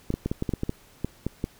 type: clicks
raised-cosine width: 3 ms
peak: -13 dBFS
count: 12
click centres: 0.104 / 0.14 / 0.26 / 0.315 / 0.424 / 0.492 / 0.537 / 0.634 / 0.694 / 1.046 / 1.266 / 1.441 s
effects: pink hiss -55 dBFS RMS until 1.59 s